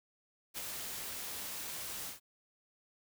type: noise with ADSR envelope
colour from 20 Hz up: white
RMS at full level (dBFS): -38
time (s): 0.54-2.2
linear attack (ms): 42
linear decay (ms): 4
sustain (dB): -4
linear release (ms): 130
effects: none